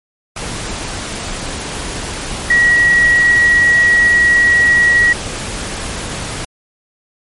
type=tone in noise; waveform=sine; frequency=1915 Hz; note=A#6; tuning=46 cents sharp; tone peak=-7 dBFS; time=2.5-5.13 s; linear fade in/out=5 ms; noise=pink; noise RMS=-23 dBFS; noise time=0.36-6.45 s; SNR=+13 dB; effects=MP3 48 kbps